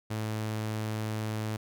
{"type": "tone", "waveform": "sawtooth", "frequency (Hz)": 108.6, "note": "A2", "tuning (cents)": -22, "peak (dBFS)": -27, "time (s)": [0.1, 1.57], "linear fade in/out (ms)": 10, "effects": []}